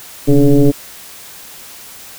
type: tone with frequency modulation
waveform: sine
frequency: 146.83 Hz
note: D3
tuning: in tune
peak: -5 dBFS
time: 0.27-0.72 s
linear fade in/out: 20 ms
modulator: 140 Hz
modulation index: 2.1
effects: white hiss -35 dBFS RMS until 2.18 s